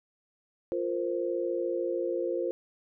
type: chord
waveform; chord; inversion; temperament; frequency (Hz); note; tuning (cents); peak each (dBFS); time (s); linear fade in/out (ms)
sine; F suspended fourth; none; equal with one note detuned; 349.2 / 462.9 / 523.3; F4 / Bb4 / C5; 0 / -12 / 0; -31 / -34 / -32; 0.72-2.51; 0
effects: none